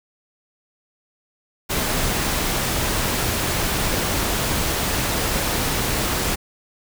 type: noise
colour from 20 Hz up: pink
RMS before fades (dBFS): -22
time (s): 1.69-6.36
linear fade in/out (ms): 20
effects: none